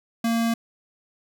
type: tone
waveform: square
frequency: 230 Hz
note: A#3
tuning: 23 cents flat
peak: -21 dBFS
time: 0.24-0.54 s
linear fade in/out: 5 ms
effects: none